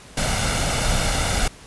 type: noise with comb filter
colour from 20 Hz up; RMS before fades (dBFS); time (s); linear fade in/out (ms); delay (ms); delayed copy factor
pink; -21; 0.17-1.48; 5; 1.4; +0.55
effects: pink hiss -44 dBFS RMS until 1.66 s + resampled to 24000 Hz